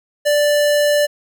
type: tone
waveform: square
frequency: 587.3 Hz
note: D5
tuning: in tune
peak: -13 dBFS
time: 0.25-1.07 s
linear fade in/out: 20 ms
effects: none